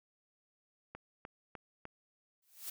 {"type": "click train", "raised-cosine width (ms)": 0.5, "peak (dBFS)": -30, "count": 4, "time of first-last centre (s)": [0.95, 1.854], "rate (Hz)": 3.32}
{"type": "noise with exponential growth", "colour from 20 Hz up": "blue", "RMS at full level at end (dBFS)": -39, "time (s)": [2.42, 2.7], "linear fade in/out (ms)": 5, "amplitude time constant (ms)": 59}
{"effects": []}